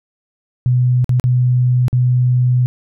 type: tone with dropouts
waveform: sine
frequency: 124.9 Hz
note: B2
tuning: 20 cents sharp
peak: -10 dBFS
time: 0.66-2.66 s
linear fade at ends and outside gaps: 0 ms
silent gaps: 1.044-1.093 / 1.198-1.24 / 1.882-1.929 s
effects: none